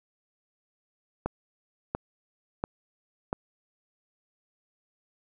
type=click train; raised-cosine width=1 ms; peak=-14 dBFS; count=4; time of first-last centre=1.26-3.329 s; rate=1.45 Hz; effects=none